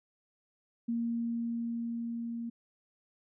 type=tone with level ramp; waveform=sine; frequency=233.1 Hz; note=A#3; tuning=in tune; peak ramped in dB=-29 to -35 dBFS; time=0.88-2.5 s; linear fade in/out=10 ms; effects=none